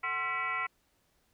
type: tone with frequency modulation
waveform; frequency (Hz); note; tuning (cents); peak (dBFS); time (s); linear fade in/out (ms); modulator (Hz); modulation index
sine; 1661.2; G#6; 0; -30; 0.03-0.67; 10; 304; 2.4
effects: pink hiss -72 dBFS RMS until 1.33 s